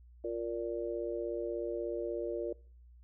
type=harmonic tone; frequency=116.54 Hz; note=A#2; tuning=in tune; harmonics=3 / 4 / 5; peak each=-37 / -38 / -39 dBFS; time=0.24-2.53 s; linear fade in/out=5 ms; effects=noise-tail reverb RT60 0.5 s tail -24 dB re dry + added 60 Hz sine -54 dBFS peak until 3.03 s